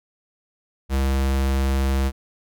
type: tone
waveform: square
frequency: 67.2 Hz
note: C2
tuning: 47 cents sharp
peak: -19 dBFS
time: 0.89-2.12 s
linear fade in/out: 50 ms
effects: none